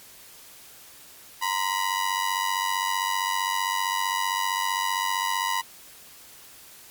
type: ring-modulated tone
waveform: sawtooth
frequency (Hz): 977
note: B5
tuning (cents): -19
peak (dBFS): -17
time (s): 1.41-5.62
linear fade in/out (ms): 20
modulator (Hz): 47.7
effects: white hiss -48 dBFS RMS until 6.9 s + MP3 96 kbps